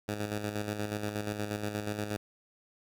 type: tone with tremolo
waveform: 10% pulse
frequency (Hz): 104.8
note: G#2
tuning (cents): +16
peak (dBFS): -23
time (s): 0.08-2.17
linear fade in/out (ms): 10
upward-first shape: square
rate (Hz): 8.4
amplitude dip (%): 50
effects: none